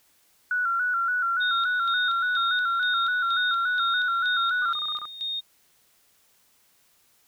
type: tone with vibrato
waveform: sine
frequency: 1422 Hz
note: F6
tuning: 31 cents sharp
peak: -22 dBFS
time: 0.51-4.73 s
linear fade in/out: 2 ms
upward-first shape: square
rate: 3.5 Hz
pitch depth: 63 cents each way
type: tone with tremolo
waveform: sine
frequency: 3696 Hz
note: A#7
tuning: 16 cents flat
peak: -27 dBFS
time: 1.4-5.41 s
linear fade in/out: 20 ms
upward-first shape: square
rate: 2.1 Hz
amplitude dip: 70%
type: tone bursts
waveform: sine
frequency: 1223 Hz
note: D#6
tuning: 30 cents flat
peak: -32 dBFS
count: 7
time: 4.62-5.054 s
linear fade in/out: 0 ms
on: 38 ms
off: 28 ms
effects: white hiss -63 dBFS RMS until 7.27 s